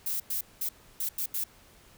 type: noise bursts at uneven times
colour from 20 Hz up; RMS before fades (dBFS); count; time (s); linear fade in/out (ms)
violet; -31; 6; 0.06-0.2 / 0.3-0.41 / 0.61-0.69 / 1-1.09 / 1.18-1.26 / 1.34-1.44; 5
effects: pink hiss -57 dBFS RMS until 1.97 s